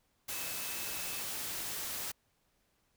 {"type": "tone in noise", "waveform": "sine", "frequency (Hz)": 2600, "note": "E7", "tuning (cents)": -24, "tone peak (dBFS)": -48, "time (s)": [0.3, 1.22], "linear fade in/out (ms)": 10, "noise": "white", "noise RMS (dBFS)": -39, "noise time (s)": [0.28, 2.12], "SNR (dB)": -12, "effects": ["pink hiss -75 dBFS RMS until 2.96 s"]}